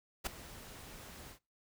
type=noise with ADSR envelope; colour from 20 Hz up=pink; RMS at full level=-33 dBFS; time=0.24-1.39 s; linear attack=26 ms; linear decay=8 ms; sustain=-18 dB; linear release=90 ms; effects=noise-tail reverb RT60 0.3 s tail -24 dB re dry